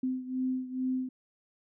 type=beating tone pair; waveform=sine; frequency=256.8 / 259.1 Hz; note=C4 / C4; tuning=-32 / -17 cents; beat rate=2.3 Hz; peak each=-31 / -35 dBFS; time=0.03-1.09 s; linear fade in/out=5 ms; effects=none